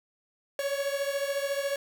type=beating tone pair; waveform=45% pulse; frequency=554.4 / 568.4 Hz; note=C#5 / C#5; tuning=0 / +43 cents; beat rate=14 Hz; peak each=-30 / -33 dBFS; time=0.59-1.76 s; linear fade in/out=2 ms; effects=9-bit